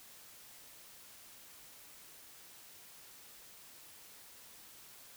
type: silence
effects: white hiss -56 dBFS RMS until 5.16 s